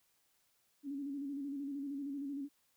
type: tone with vibrato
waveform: sine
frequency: 280.2 Hz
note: C#4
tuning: 19 cents sharp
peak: -38 dBFS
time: 0.83-2.49 s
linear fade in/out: 50 ms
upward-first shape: square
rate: 13 Hz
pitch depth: 48 cents each way
effects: white hiss -75 dBFS RMS until 2.76 s